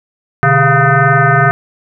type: tone with frequency modulation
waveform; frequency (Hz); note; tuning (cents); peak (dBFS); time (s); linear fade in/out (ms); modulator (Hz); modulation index
sine; 698.5; F5; 0; -6; 0.43-1.51; 0; 275; 3.7
effects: none